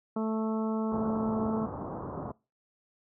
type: harmonic tone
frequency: 220 Hz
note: A3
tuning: in tune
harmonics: 1 / 2 / 3 / 4 / 5 / 6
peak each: -29 / -35 / -39 / -41 / -43 / -45 dBFS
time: 0.16-1.66 s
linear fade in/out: 5 ms
type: low-pass noise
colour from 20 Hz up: pink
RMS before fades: -36 dBFS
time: 0.91-2.32 s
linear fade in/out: 10 ms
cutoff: 1200 Hz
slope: 48 dB/octave
effects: noise-tail reverb RT60 0.3 s tail -24 dB re dry + high-pass 100 Hz 12 dB/octave